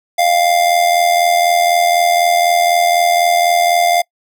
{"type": "tone with amplitude modulation", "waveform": "square", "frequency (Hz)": 699, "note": "F5", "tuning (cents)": 1, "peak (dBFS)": -8, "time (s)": [0.18, 4.02], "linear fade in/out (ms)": 10, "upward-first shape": "sine", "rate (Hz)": 84, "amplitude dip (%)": 60, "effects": ["noise-tail reverb RT60 0.1 s tail -25 dB re dry"]}